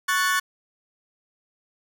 40% pulse chord, F# minor, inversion second, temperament equal, 1108.7 / 1480 / 1760 Hz, C#6 / F#6 / A6, 0 / 0 / 0 cents, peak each -24 dBFS, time 0.08-0.4 s, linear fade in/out 10 ms, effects none

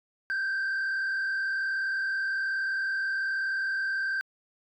sine tone with frequency modulation, 1568 Hz, G6, in tune, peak -24 dBFS, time 0.3-4.21 s, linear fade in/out 0 ms, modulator 38.8 Hz, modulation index 0.95, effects tanh soft clip ceiling -26 dBFS

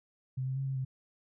sine tone with pitch steps, 130.1 / 131.7 / 135.6 / 134.3 / 131.1 Hz, C3 / C3 / C#3 / C3 / C3, -9 / +12 / -38 / +46 / +4 cents, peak -31 dBFS, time 0.37-0.85 s, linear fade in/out 10 ms, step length 96 ms, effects none

